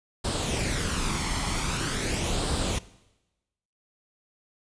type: noise with flanger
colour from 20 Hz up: pink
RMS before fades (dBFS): -28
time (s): 0.24-2.79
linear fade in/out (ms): 10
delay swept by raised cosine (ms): 0.23 to 0.95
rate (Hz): 0.44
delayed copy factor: +0.5
effects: noise-tail reverb RT60 1.0 s tail -19 dB re dry + resampled to 22050 Hz